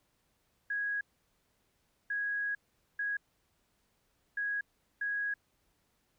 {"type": "tone bursts at uneven times", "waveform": "sine", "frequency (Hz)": 1656, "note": "G#6", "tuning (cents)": -5, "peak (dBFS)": -31, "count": 5, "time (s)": [[0.7, 1.01], [2.1, 2.55], [2.99, 3.17], [4.37, 4.61], [5.01, 5.34]], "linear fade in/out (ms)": 5, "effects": ["pink hiss -75 dBFS RMS until 6.18 s"]}